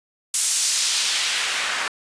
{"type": "noise with band-pass filter sweep", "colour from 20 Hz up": "white", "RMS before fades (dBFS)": -22, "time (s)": [0.34, 1.88], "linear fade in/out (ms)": 2, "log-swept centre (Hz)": [9100, 1400], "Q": 0.98, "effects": ["resampled to 22050 Hz"]}